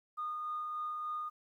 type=tone with tremolo; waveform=sine; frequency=1226 Hz; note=D#6; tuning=26 cents flat; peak=-34 dBFS; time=0.17-1.3 s; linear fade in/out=20 ms; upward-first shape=sine; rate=3.4 Hz; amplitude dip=25%; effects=tanh soft clip ceiling -30 dBFS + 12-bit